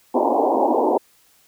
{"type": "band-pass noise", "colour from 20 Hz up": "white", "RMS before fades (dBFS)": -18, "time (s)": [0.14, 0.98], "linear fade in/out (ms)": 10, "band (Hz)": [240, 960], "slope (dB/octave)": 96, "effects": ["white hiss -57 dBFS RMS until 1.47 s"]}